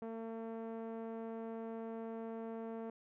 5% pulse tone with low-pass filter, 226 Hz, A3, 47 cents sharp, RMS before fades -44 dBFS, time 0.02-2.9 s, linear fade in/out 2 ms, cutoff 480 Hz, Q 0.98, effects none

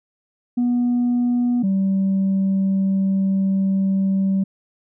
sine tone pair in turn, 243.4 / 193.19 Hz, B3 / G3, -25 / -25 cents, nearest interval major third, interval 400 cents, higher first, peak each -14 dBFS, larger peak neither, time 0.57-1.63 / 1.63-4.44 s, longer second, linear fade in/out 10 ms, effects tanh soft clip ceiling -14 dBFS

